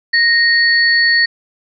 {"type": "tone pair together", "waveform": "sine", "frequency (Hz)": [1864.7, 4430], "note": ["A#6", "C#8"], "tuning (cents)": [0, -2], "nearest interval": "octave + minor third", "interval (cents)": 1498, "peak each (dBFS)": [-10, -15], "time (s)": [0.13, 1.26], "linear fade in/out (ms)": 10, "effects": []}